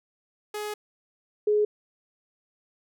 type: tone pair in turn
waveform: sawtooth / sine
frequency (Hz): 420 / 420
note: G#4 / G#4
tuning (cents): +19 / +19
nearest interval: unison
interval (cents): 0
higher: neither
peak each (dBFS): -27 / -19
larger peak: second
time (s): 0.54-0.74 / 1.47-1.65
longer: first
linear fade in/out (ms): 5
effects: none